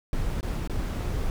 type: noise with dropouts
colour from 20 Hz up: brown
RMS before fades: -28 dBFS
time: 0.13-1.3 s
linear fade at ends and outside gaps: 1 ms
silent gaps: 0.409-0.429 / 0.675-0.697 s
effects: none